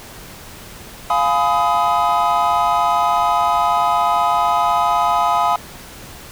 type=chord; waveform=triangle; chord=F half-diminished seventh; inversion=none; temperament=just; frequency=698.5 / 838.1 / 1005.8 / 1257.2 Hz; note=F5 / Ab5 / Cb6 / Eb6; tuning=0 / +16 / +31 / +18 cents; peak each=-17 dBFS; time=1.1-5.56 s; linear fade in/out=2 ms; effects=tanh soft clip ceiling -2 dBFS + pink hiss -37 dBFS RMS until 6.31 s